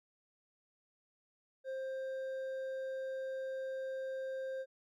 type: tone with hard clipping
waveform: triangle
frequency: 528 Hz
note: C5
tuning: 16 cents sharp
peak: -39 dBFS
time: 1.64-4.66 s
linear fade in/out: 50 ms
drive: 8 dB
effects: none